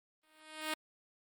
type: tone with exponential growth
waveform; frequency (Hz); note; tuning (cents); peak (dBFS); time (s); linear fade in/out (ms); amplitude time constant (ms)
5% pulse; 311.1; D#4; 0; -21; 0.23-0.74; 5; 110
effects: Opus 32 kbps